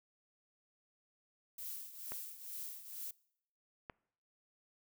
violet noise with tremolo, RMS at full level -43 dBFS, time 1.58-3.11 s, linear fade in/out 5 ms, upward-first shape triangle, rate 2.2 Hz, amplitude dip 75%
clicks, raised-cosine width 0.5 ms, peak -30 dBFS, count 2, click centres 2.12 / 3.898 s
effects noise-tail reverb RT60 0.7 s tail -24 dB re dry

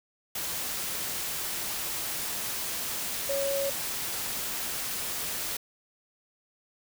sine tone in noise, 554.4 Hz, C#5, in tune, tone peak -27 dBFS, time 3.29-3.7 s, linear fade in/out 5 ms, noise white, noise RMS -33 dBFS, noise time 0.35-5.57 s, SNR +3 dB, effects none

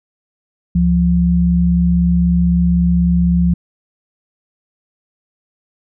sine tone pair together, 70.71 / 174.61 Hz, C#2 / F3, +35 / 0 cents, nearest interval octave + major third, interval 1565 cents, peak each -16 / -11 dBFS, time 0.75-3.54 s, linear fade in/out 5 ms, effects none

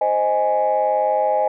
sine chord, Ab major, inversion first, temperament equal, 523.3 / 622.3 / 830.6 Hz, C5 / Eb5 / Ab5, 0 / 0 / 0 cents, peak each -21 / -19 / -18 dBFS, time 0.01-1.48 s, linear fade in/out 5 ms, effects tanh soft clip ceiling -9 dBFS

